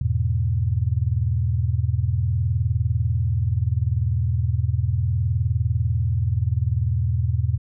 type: chord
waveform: sine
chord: E major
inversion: none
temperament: equal with one note detuned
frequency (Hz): 83.12 / 103.83 / 123.47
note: E2 / G#2 / B2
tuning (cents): +15 / 0 / 0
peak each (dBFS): -23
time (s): 0.01-7.58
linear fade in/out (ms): 5
effects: none